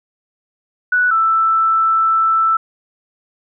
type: tone pair in turn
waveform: sine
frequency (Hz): 1477 / 1324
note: F#6 / E6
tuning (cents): -3 / +7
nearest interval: major second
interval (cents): 190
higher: first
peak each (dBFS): -11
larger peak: neither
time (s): 0.92-1.11 / 1.11-2.57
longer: second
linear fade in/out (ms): 5
effects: none